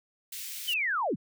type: high-pass noise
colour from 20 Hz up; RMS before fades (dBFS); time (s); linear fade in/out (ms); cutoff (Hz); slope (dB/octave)
white; -39; 0.32-0.74; 5; 2100; 24
type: linear sweep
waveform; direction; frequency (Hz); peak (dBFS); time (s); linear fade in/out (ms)
sine; down; 3143 to 106.4; -26; 0.67-1.16; 20
effects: none